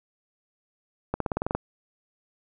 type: accelerating click train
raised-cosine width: 1 ms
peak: -12 dBFS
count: 9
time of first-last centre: 1.14-1.55 s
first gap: 63 ms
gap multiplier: 0.94
effects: none